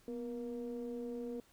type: ring-modulated tone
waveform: triangle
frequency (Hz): 114.4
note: A#2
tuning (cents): -32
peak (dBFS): -34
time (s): 0.08-1.4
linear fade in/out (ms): 0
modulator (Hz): 360
effects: pink hiss -67 dBFS RMS until 1.52 s